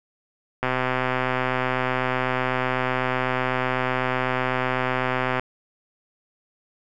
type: click train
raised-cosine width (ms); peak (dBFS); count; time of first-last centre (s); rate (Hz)
0.5; -8; 611; 0.63-5.396; 128
effects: none